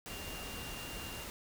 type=tone in noise; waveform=sine; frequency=2794 Hz; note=F7; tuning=in tune; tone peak=-48 dBFS; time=0.1-1.24 s; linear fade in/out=0 ms; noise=pink; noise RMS=-44 dBFS; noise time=0.06-1.3 s; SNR=-7 dB; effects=none